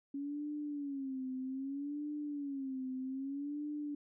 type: tone with vibrato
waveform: sine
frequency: 277.2 Hz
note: C#4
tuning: in tune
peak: -37 dBFS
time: 0.14-3.95 s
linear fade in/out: 5 ms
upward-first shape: sine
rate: 0.63 Hz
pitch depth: 120 cents each way
effects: none